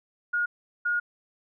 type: tone bursts at uneven times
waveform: sine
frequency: 1434 Hz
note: F6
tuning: 45 cents sharp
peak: -23 dBFS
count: 2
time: 0.33-0.46 / 0.85-1 s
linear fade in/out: 10 ms
effects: none